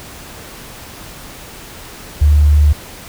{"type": "tone", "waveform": "sine", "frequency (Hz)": 74, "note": "D2", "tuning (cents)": 14, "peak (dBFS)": -6, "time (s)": [2.21, 2.73], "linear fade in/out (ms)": 10, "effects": ["pink hiss -34 dBFS RMS until 3.08 s"]}